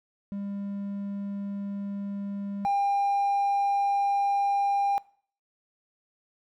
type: tone pair in turn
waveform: triangle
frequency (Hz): 200.2 / 800.8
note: G3 / G5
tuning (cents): +37 / +37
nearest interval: 2 octaves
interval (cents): 2400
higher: second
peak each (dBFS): -29 / -20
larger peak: second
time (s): 0.32-2.65 / 2.65-4.98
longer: neither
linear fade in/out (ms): 0
effects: noise-tail reverb RT60 0.5 s tail -23 dB re dry + tanh soft clip ceiling -17 dBFS